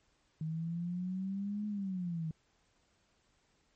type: exponential two-way sweep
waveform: sine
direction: up then down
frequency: 156.3 to 211.4 to 156.3 Hz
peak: -34 dBFS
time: 0.41-2.31 s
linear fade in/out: 2 ms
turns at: 1.67 s
effects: pink hiss -73 dBFS RMS until 3.75 s + MP3 32 kbps